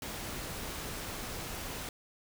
pink noise, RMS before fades -40 dBFS, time 0.02-1.89 s, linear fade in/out 2 ms, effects none

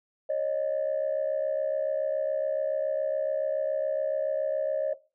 sine tone pair together, 547.9 / 615 Hz, C#5 / D#5, -20 / -20 cents, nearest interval major second, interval 200 cents, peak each -27 dBFS, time 0.29-4.94 s, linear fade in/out 10 ms, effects noise-tail reverb RT60 0.3 s tail -18 dB re dry + tanh soft clip ceiling -20 dBFS

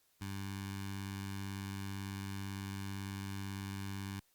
15% pulse tone with notch filter, 98 Hz, G2, in tune, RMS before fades -42 dBFS, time 0.21-4.2 s, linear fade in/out 5 ms, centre 490 Hz, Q 0.53, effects white hiss -73 dBFS RMS until 4.34 s + Opus 48 kbps

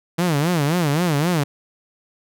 sawtooth tone with vibrato, 159.5 Hz, D#3, 43 cents sharp, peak -13 dBFS, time 0.18-1.44 s, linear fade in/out 10 ms, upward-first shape sine, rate 3.8 Hz, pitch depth 220 cents each way, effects none

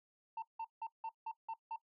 sine tone bursts, 901 Hz, A5, 41 cents sharp, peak -36 dBFS, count 7, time 0.37-1.761 s, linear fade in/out 5 ms, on 53 ms, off 170 ms, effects noise-tail reverb RT60 0.1 s tail -19 dB re dry + tanh soft clip ceiling -38 dBFS

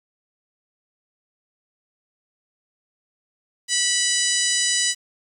harmonic tone with a mistuned harmonic, 987.8 Hz, B5, in tune, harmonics 2 / 3 / 4 / 5 / 6 / 7 / 8 / 9, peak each -27 / -27 / -27 / -27 / -27 / -27 / -27 / -27 dBFS, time 3.68-4.95 s, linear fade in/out 50 ms, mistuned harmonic 2, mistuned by -21 cents, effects 8-bit

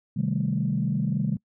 sine chord, A half-diminished seventh, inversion first, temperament equal, 130.81 / 155.56 / 196 / 220 Hz, C3 / Eb3 / G3 / A3, 0 / 0 / 0 / 0 cents, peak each -28 / -27 / -27 / -30 dBFS, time 0.16-1.37 s, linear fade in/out 10 ms, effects noise-tail reverb RT60 0.1 s tail -25 dB re dry + tanh soft clip ceiling -14 dBFS

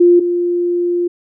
sine tone pair in turn, 350 / 350 Hz, F4 / F4, +4 / +4 cents, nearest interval unison, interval 0 cents, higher neither, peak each -5 / -13 dBFS, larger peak first, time 0-0.2 / 0.2-1.08 s, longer second, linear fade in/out 10 ms, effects none

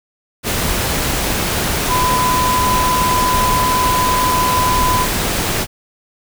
sine tone in noise, 1004 Hz, B5, 28 cents sharp, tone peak -14 dBFS, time 1.88-5.07 s, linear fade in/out 50 ms, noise pink, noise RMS -18 dBFS, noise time 0.43-5.67 s, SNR +1 dB, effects none

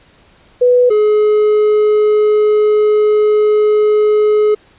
sine / triangle tone pair in turn, 493.9 / 423.4 Hz, B4 / G#4, 0 / +33 cents, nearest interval minor third, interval 267 cents, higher first, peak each -6 dBFS, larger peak neither, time 0.61-0.9 / 0.9-4.55 s, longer second, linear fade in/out 10 ms, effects pink hiss -48 dBFS RMS until 4.78 s + resampled to 8000 Hz

